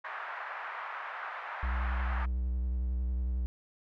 white band-pass noise, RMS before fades -40 dBFS, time 0.04-2.26 s, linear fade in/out 10 ms, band 750 to 1700 Hz, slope 24 dB/octave
triangle tone with vibrato, 62.1 Hz, B1, 10 cents sharp, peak -27 dBFS, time 1.63-3.46 s, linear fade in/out 0 ms, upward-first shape sine, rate 11 Hz, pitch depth 48 cents each way
effects none

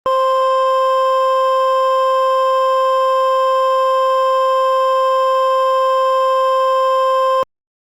triangle tone pair together, 526.2 / 1046 Hz, C5 / C6, +10 / -1 cents, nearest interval octave, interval 1189 cents, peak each -12 dBFS, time 0.06-7.43 s, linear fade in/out 0 ms, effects tanh soft clip ceiling -2 dBFS + Opus 24 kbps

